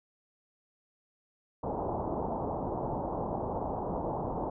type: low-pass noise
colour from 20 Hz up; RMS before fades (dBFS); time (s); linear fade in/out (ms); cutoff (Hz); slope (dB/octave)
white; -34; 1.63-4.5; 5; 940; 48
effects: none